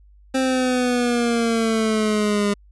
25% pulse exponential sweep, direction down, 264.2 to 202.7 Hz, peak -14 dBFS, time 0.34-2.54 s, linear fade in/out 10 ms, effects added 50 Hz sine -47 dBFS peak until 2.71 s + resampled to 24000 Hz

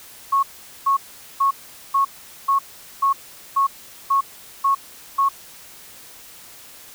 sine tone bursts, 1100 Hz, C#6, 14 cents flat, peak -14 dBFS, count 10, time 0.32-5.29 s, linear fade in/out 10 ms, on 110 ms, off 430 ms, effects white hiss -43 dBFS RMS until 6.94 s

